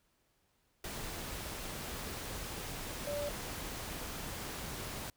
sine tone in noise, 580 Hz, D5, 22 cents flat, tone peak -35 dBFS, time 3.07-3.29 s, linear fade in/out 2 ms, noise pink, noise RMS -42 dBFS, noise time 0.84-5.1 s, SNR +4 dB, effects pink hiss -75 dBFS RMS until 5.16 s

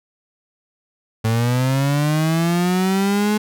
35% pulse linear sweep, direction up, 110 to 213.4 Hz, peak -14 dBFS, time 1.24-3.38 s, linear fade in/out 10 ms, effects none

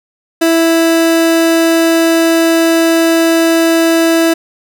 30% pulse tone, 329.6 Hz, E4, in tune, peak -5 dBFS, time 0.41-4.34 s, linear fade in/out 10 ms, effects none

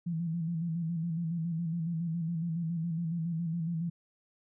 sine tone with vibrato, 166.6 Hz, E3, 19 cents sharp, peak -30 dBFS, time 0.06-3.9 s, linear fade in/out 10 ms, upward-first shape square, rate 7.2 Hz, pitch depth 56 cents each way, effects none

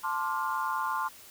sine chord, D minor seventh, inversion second, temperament equal with one note detuned, 880 / 1046.5 / 1174.7 / 1411.5 Hz, A5 / C6 / D6 / F6, 0 / 0 / 0 / +18 cents, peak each -34 / -31 / -36 / -36 dBFS, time 0.03-1.09 s, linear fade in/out 20 ms, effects white hiss -51 dBFS RMS until 1.3 s

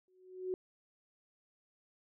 sine tone with exponential growth, 370 Hz, F#4, in tune, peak -31 dBFS, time 0.08-0.54 s, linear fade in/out 1 ms, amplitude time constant 99 ms, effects none

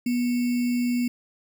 sine tone with sample-and-hold, 243.4 Hz, B3, 25 cents flat, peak -21 dBFS, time 0.06-1.08 s, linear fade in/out 5 ms, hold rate 2450 Hz, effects none

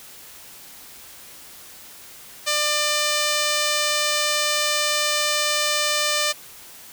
5% pulse tone, 597 Hz, D5, 28 cents sharp, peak -8 dBFS, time 2.46-6.33 s, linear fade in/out 20 ms, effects white hiss -43 dBFS RMS until 6.92 s

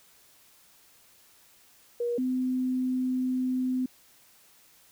sine tone pair in turn, 477.4 / 255.5 Hz, A#4 / C4, +41 / -41 cents, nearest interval major seventh, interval 1082 cents, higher first, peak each -26 / -25 dBFS, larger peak second, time 2-2.18 / 2.18-3.86 s, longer second, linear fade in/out 5 ms, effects white hiss -59 dBFS RMS until 4.91 s

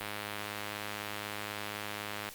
click train, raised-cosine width 0.3 ms, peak -21 dBFS, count 238, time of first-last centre 0.01-2.289 s, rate 104 Hz, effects white hiss -49 dBFS RMS until 2.34 s + Opus 48 kbps

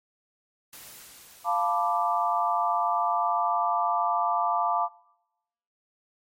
white noise with exponential decay, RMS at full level -44 dBFS, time 0.73-4.37 s, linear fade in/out 1 ms, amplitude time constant 790 ms
sine chord, B half-diminished seventh, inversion second, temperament equal, 698.5 / 880 / 987.8 / 1174.7 Hz, F5 / A5 / B5 / D6, 0 / 0 / 0 / 0 cents, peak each -27 / -28 / -30 / -27 dBFS, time 1.44-4.89 s, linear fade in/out 50 ms
effects noise-tail reverb RT60 0.9 s tail -23 dB re dry + MP3 64 kbps

